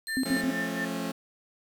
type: tone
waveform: 25% pulse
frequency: 4169 Hz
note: C8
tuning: 7 cents flat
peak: -32 dBFS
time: 0.07-0.41 s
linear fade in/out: 0 ms
type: tone with tremolo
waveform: sine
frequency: 1789 Hz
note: A6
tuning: 28 cents sharp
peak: -29 dBFS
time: 0.08-0.85 s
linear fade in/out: 5 ms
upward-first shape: sine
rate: 4.3 Hz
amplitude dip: 90%
type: tone bursts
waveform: sine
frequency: 261.6 Hz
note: C4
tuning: in tune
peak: -24 dBFS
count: 3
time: 0.17-0.502 s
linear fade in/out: 0 ms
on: 64 ms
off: 70 ms
type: chord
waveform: sawtooth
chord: F augmented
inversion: none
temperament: just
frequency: 174.61 / 218.3 / 272.8 Hz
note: F3 / A3 / C#4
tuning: 0 / -13 / -28 cents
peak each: -32 / -31 / -30 dBFS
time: 0.25-1.12 s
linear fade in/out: 10 ms
effects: 9-bit